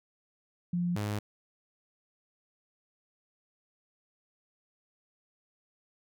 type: tone pair in turn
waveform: sine / sawtooth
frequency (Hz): 175.3 / 104.23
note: F3 / G#2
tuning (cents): +7 / +7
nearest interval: major sixth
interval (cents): 900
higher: first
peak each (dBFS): -27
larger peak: neither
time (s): 0.73-0.96 / 0.96-1.19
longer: neither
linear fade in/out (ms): 5
effects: none